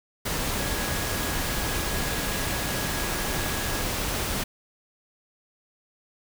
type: tone in noise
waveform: sine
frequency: 1661.2 Hz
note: G#6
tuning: in tune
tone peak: -38 dBFS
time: 0.58-3.83 s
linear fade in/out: 10 ms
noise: pink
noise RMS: -28 dBFS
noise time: 0.25-4.44 s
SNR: -13 dB
effects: none